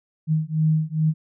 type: beating tone pair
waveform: sine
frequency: 155.56 / 157.96 Hz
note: D#3 / D#3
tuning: 0 / +26 cents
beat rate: 2.4 Hz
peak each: -21 dBFS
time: 0.27-1.14 s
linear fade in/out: 50 ms
effects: none